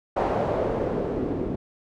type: noise with low-pass filter sweep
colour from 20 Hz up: white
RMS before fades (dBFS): -26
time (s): 0.16-1.56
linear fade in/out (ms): 10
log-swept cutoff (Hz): 750 to 320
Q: 1.8
effects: none